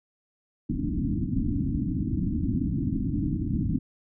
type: low-pass noise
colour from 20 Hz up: white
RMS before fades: -27 dBFS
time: 0.69-3.79 s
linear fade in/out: 10 ms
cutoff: 310 Hz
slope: 96 dB/octave
effects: none